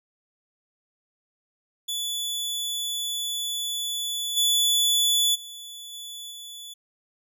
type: tone with level steps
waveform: sawtooth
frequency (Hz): 3450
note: A7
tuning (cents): -35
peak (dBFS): -24 / -16 / -35 / -33 / -35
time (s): 1.88-6.74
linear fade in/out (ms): 10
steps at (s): 4.36 / 5.34 / 5.92 / 6.3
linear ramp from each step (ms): 20
effects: none